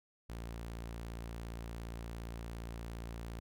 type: tone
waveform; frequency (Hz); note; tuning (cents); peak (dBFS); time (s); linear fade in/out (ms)
sawtooth; 57.3; A#1; -29; -38; 0.29-3.4; 10
effects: none